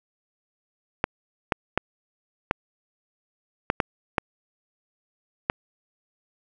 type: clicks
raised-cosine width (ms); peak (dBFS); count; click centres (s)
0.5; -5; 8; 1.041 / 1.522 / 1.776 / 2.511 / 3.701 / 3.802 / 4.182 / 5.499
effects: none